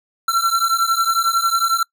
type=beating tone pair; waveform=square; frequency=1347 / 1358 Hz; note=E6 / F6; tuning=+37 / -49 cents; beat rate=11 Hz; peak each=-19 dBFS; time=0.28-1.83 s; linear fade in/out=5 ms; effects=noise-tail reverb RT60 0.1 s tail -25 dB re dry